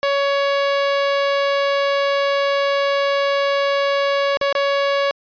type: tone with dropouts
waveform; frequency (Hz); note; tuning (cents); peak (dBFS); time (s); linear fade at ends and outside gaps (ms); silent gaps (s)
sawtooth; 560; C#5; +18; -12; 0.03-5.11; 0; 4.371-4.413 / 4.526-4.552
effects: resampled to 11025 Hz